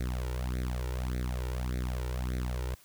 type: tone with flanger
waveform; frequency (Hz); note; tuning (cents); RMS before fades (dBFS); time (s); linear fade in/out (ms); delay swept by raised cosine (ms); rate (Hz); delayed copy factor
sawtooth; 62.3; B1; +16; -33; 0-2.75; 5; 0.49 to 2.19; 1.7; +0.9
effects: white hiss -59 dBFS RMS until 2.84 s